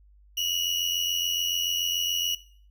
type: tone pair together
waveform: 35% pulse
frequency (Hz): 2856 / 2943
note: F7 / F#7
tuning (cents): +38 / -10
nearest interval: minor second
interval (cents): 52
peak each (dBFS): -27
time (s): 0.37-2.35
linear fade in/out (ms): 5
effects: noise-tail reverb RT60 0.5 s tail -17 dB re dry + added 50 Hz sine -53 dBFS peak until 2.7 s